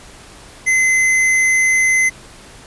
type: tone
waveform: square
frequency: 2051 Hz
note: C7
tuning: 35 cents flat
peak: -12 dBFS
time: 0.66-2.1 s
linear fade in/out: 20 ms
effects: pink hiss -40 dBFS RMS until 2.66 s + resampled to 24000 Hz